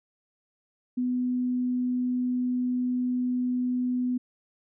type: tone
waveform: sine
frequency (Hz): 249.4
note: B3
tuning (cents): +17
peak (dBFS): -24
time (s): 0.97-4.18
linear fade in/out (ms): 10
effects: none